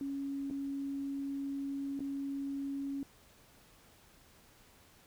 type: tone with dropouts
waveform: sine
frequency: 277.2 Hz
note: C#4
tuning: in tune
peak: -35 dBFS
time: 0.01-3.03 s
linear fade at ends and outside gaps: 1 ms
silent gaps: 0.501-0.509 / 1.993-2.004 s
effects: pink hiss -62 dBFS RMS until 5.06 s